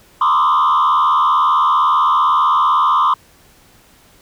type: tone with frequency modulation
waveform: sine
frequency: 1121 Hz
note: C#6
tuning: 19 cents sharp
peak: -8 dBFS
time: 0.21-3.14 s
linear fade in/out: 5 ms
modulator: 77.8 Hz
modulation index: 1.7
effects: tanh soft clip ceiling -9 dBFS + pink hiss -49 dBFS RMS until 4.21 s